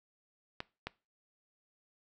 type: clicks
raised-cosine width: 0.3 ms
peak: -21 dBFS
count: 2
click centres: 0.604 / 0.87 s
effects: noise-tail reverb RT60 0.3 s tail -21 dB re dry